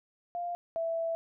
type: tone pair in turn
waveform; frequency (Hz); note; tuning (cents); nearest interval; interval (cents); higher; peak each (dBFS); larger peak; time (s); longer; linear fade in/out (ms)
sine; 698.5 / 661.2; F5 / E5; 0 / +5; minor second; 95; first; -32 / -29; second; 0.35-0.55 / 0.76-1.15; second; 0
effects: none